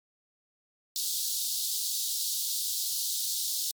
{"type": "high-pass noise", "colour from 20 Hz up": "pink", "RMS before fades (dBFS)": -31, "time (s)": [0.96, 3.71], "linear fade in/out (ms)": 0, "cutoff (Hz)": 3700, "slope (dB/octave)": 48, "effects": ["MP3 96 kbps"]}